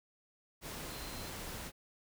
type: tone in noise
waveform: sine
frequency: 4117 Hz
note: C8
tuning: 29 cents flat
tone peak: -53 dBFS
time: 0.88-1.32 s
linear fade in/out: 50 ms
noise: pink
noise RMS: -44 dBFS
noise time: 0.61-1.72 s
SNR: -12 dB
effects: none